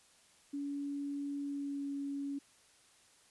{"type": "tone with pitch glide", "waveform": "sine", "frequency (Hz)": [283.7, 280.6], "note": ["C#4", "C#4"], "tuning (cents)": [40, 21], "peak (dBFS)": -36, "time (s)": [0.53, 2.39], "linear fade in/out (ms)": 10, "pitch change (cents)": -19, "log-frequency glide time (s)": [1.42, 1.91], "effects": ["white hiss -65 dBFS RMS until 3.3 s", "resampled to 24000 Hz"]}